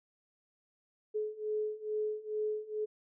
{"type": "beating tone pair", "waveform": "sine", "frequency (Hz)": [425.8, 428.1], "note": ["G#4", "A4"], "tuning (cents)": [43, -47], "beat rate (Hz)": 2.3, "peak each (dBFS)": [-37, -35], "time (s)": [1.14, 2.86], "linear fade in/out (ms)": 20, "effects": []}